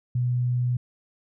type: tone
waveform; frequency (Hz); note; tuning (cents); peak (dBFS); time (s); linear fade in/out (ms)
sine; 123.47; B2; 0; -21; 0.15-0.77; 5
effects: none